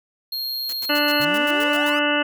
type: tone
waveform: square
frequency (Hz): 4243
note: C8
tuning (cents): +23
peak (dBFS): -25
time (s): 0.32-1.25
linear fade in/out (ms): 5
type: noise bursts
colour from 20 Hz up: white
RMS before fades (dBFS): -35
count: 10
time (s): 0.69-1.898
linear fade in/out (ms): 2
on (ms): 38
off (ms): 92
type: harmonic tone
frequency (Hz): 293.7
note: D4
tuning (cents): 0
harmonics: 1 / 2 / 3 / 4 / 5 / 6 / 7 / 9 / 10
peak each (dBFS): -24 / -24 / -29 / -29 / -24 / -30 / -31 / -26 / -26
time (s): 0.89-2.23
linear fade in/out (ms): 10
type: exponential sweep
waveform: 35% pulse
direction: up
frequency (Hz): 130.81 to 1311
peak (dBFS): -30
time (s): 1.2-1.99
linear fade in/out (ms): 0
effects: none